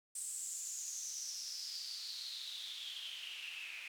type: noise with band-pass filter sweep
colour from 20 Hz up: white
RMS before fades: -45 dBFS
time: 0.15-3.88 s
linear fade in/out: 5 ms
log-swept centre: 8400 to 2400 Hz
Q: 7.5
effects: none